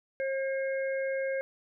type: harmonic tone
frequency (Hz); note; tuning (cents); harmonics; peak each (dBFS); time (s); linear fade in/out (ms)
537; C5; +45; 1 / 3 / 4; -29 / -39 / -41; 0.2-1.41; 0
effects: none